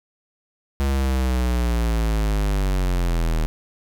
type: linear sweep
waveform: square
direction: down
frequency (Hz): 69.3 to 38.89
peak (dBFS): -19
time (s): 0.8-3.46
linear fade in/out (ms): 0
effects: none